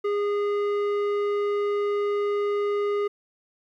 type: tone with low-pass filter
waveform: square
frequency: 409.9 Hz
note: G#4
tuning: 23 cents flat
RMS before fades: -25 dBFS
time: 0.04-3.08 s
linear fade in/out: 10 ms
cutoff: 1700 Hz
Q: 0.66
effects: 11-bit